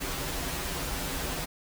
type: noise with comb filter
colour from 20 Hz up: pink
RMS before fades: -33 dBFS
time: 0-1.46 s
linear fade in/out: 20 ms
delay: 9.3 ms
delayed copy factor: -0.9
effects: none